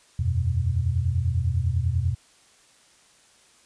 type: chord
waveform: sine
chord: E suspended second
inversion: none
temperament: equal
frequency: 82.41 / 92.5 / 123.47 Hz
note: E2 / F#2 / B2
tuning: 0 / 0 / 0 cents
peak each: -25 / -25 / -26 dBFS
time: 0.19-2.15 s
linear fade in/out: 5 ms
effects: white hiss -57 dBFS RMS until 3.65 s + resampled to 22050 Hz